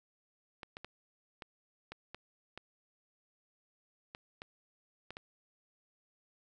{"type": "clicks", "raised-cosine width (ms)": 0.3, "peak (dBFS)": -28, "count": 11, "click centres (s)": [0.632, 0.769, 0.846, 1.422, 1.92, 2.146, 2.576, 4.149, 4.419, 5.106, 5.169], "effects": []}